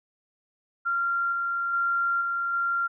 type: tone with level steps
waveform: sine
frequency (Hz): 1383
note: F6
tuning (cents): -17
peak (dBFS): -23 / -25 / -22 / -25 / -23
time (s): 0.85-2.88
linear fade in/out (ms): 20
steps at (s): 1.32 / 1.73 / 2.21 / 2.53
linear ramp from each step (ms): 5
effects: none